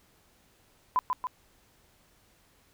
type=tone with echo; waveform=sine; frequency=1008 Hz; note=B5; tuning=35 cents sharp; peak=-21 dBFS; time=0.96-0.99 s; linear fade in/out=0 ms; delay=140 ms; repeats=2; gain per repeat=-4 dB; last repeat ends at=1.27 s; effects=pink hiss -64 dBFS RMS until 2.73 s